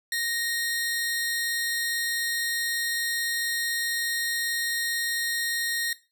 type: tone pair together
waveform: sawtooth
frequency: 1864.7 / 4186 Hz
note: A#6 / C8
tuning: 0 / 0 cents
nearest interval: octave + major second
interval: 1400 cents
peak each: -24 / -29 dBFS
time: 0.12-5.93 s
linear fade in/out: 2 ms
effects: noise-tail reverb RT60 0.3 s tail -17 dB re dry